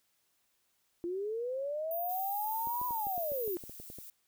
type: linear two-way sweep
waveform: sine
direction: up then down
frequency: 336.9 to 1000 to 336.9 Hz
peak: -33 dBFS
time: 1.04-3.57 s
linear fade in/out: 0 ms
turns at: 2.86 s
type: tone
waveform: sine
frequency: 14917 Hz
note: A#9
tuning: in tune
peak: -37 dBFS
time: 1.91-3.55 s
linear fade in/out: 2 ms
type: noise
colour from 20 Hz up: violet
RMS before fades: -49 dBFS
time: 2.09-4.1 s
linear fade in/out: 2 ms
type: clicks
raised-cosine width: 2 ms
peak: -35 dBFS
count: 12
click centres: 2.672 / 2.815 / 2.908 / 3.069 / 3.179 / 3.319 / 3.478 / 3.638 / 3.696 / 3.8 / 3.901 / 3.986 s
effects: white hiss -75 dBFS RMS until 4.27 s